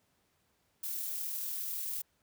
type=noise with amplitude modulation; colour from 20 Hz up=violet; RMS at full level=-36 dBFS; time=0.83-2.02 s; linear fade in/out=10 ms; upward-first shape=sine; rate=40 Hz; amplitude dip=30%; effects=pink hiss -74 dBFS RMS until 2.22 s + high-pass 60 Hz 12 dB/octave